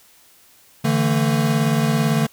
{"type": "chord", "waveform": "square", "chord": "D suspended second", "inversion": "none", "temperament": "equal with one note detuned", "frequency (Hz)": [146.83, 164.81, 224.2], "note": ["D3", "E3", "A3"], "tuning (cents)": [0, 0, 33], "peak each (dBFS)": [-20, -24, -21], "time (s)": [0.84, 2.27], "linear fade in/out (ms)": 10, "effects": ["white hiss -52 dBFS RMS until 2.32 s"]}